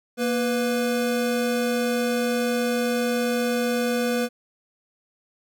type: tone pair together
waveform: square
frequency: 235.5 / 493.9 Hz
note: A#3 / B4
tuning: +18 / 0 cents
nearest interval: octave + minor second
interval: 1282 cents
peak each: -25 dBFS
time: 0.17-4.29 s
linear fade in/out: 50 ms
effects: none